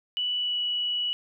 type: tone with pitch glide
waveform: sine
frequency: 2960 to 2940 Hz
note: F#7 to F#7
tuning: 0 to -12 cents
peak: -25 dBFS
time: 0.17-1.13 s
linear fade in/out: 0 ms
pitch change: -12 cents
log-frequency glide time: 0.37-0.59 s
effects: none